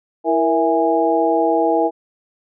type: harmonic tone with a mistuned harmonic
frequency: 164.81 Hz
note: E3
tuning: in tune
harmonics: 2 / 3 / 4 / 5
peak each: -19 / -19 / -19 / -19 dBFS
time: 0.24-1.91 s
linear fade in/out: 50 ms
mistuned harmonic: 3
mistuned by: -85 cents
effects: none